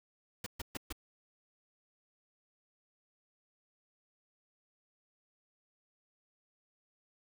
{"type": "noise bursts", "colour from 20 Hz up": "pink", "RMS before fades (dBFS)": -39, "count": 4, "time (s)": [0.44, 0.926], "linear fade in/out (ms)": 5, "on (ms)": 24, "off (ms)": 130, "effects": []}